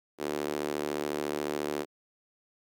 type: tone with high-pass filter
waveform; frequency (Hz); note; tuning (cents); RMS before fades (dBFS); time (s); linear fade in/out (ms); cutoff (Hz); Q
sawtooth; 74.1; D2; +16; -33; 0.18-1.86; 50; 360; 2.3
effects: none